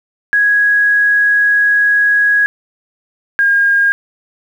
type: tone pair in turn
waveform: sine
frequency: 1661.2 / 1620.4 Hz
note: G#6 / G#6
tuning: 0 / -43 cents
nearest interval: unison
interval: 43 cents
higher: first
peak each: -8 dBFS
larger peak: neither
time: 0.33-2.46 / 3.39-3.92 s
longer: first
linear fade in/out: 0 ms
effects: 7-bit